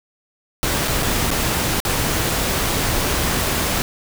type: noise with dropouts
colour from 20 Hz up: pink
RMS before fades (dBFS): -20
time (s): 0.63-3.82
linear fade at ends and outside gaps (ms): 0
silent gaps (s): 0.876-0.88 / 1.026-1.03 / 1.305-1.313 / 1.802-1.851
effects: none